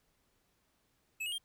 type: tone with pitch steps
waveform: square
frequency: 2595 / 2879 / 3195 Hz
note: E7 / F#7 / G7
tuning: -28 / -48 / +32 cents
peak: -36 dBFS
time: 1.2-1.383 s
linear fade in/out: 10 ms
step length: 61 ms
effects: pink hiss -75 dBFS RMS until 1.44 s